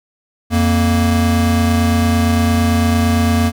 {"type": "tone pair together", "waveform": "square", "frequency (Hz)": [87.31, 233.1], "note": ["F2", "A#3"], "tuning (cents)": [0, 0], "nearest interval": "octave + perfect fourth", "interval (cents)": 1700, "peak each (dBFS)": -15, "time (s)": [0.5, 3.52], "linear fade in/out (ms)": 50, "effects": []}